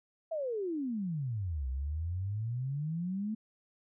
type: exponential two-way sweep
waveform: sine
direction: down then up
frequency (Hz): 671 to 63 to 222.5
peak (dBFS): -32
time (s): 0.31-3.35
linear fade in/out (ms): 10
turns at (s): 1.68
effects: none